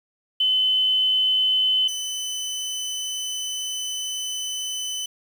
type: tone pair in turn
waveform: sine / 25% pulse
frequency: 3036 / 3017 Hz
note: F#7 / F#7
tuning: +44 / +33 cents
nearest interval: unison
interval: 11 cents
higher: first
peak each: -17 / -23 dBFS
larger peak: first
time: 0.4-1.88 / 1.88-5.06 s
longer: second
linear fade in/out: 5 ms
effects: 8-bit